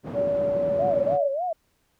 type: band-pass noise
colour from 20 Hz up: white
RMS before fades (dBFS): -34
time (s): 0.03-1.19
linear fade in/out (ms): 50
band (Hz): 100 to 400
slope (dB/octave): 12
type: tone with pitch glide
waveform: sine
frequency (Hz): 573 to 568.7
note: D5 to C#5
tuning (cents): -43 to +44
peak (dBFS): -21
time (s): 0.13-1.3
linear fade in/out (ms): 50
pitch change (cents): -13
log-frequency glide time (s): 0.23-1.07
type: tone with vibrato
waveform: sine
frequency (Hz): 630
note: D#5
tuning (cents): +21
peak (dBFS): -24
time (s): 0.79-1.53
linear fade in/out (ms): 5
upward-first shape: sine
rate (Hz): 3.4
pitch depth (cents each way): 260
effects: pink hiss -69 dBFS RMS until 1.99 s